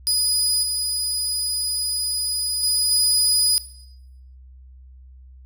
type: tone with level steps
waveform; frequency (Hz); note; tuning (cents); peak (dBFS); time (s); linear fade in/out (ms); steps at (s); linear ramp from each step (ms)
25% pulse; 4957; D#8; -7; -13 / -17 / -13 / -11; 0.07-3.58; 0; 0.63 / 2.63 / 2.91; 2
effects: noise-tail reverb RT60 0.8 s tail -17 dB re dry + added 64 Hz sine -42 dBFS peak until 5.45 s